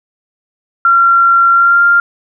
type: tone with pitch glide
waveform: sine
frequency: 1372 to 1395.2 Hz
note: F6 to F6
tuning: -31 to -2 cents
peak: -5 dBFS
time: 0.85-2 s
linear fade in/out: 2 ms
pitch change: +29 cents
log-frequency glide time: 1.52-1.84 s
effects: none